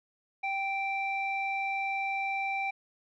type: tone with low-pass filter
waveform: square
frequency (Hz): 783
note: G5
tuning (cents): -2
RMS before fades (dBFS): -32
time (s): 0.43-2.71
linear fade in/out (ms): 10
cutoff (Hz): 2200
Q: 4.1
effects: none